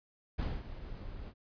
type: noise with ADSR envelope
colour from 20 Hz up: brown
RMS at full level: -31 dBFS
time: 0.38-1.34 s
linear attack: 15 ms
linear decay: 220 ms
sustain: -13 dB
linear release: 58 ms
effects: resampled to 11025 Hz